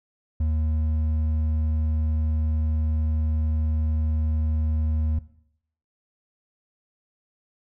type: tone with hard clipping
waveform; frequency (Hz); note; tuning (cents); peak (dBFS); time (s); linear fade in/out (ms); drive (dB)
triangle; 77.78; D#2; 0; -22; 0.4-5.19; 5; 8
effects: noise-tail reverb RT60 0.7 s tail -17 dB re dry